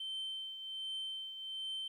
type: tone with tremolo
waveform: sine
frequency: 3100 Hz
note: G7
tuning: 20 cents flat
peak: -35 dBFS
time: 0-1.88 s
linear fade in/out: 5 ms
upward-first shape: triangle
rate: 1.3 Hz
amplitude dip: 65%
effects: tanh soft clip ceiling -36 dBFS + 12-bit